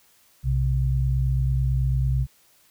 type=tone pair together; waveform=sine; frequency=61.73 / 130.81 Hz; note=B1 / C3; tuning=0 / 0 cents; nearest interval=octave + minor second; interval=1300 cents; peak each=-22 dBFS; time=0.43-2.27 s; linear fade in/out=50 ms; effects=white hiss -59 dBFS RMS until 2.7 s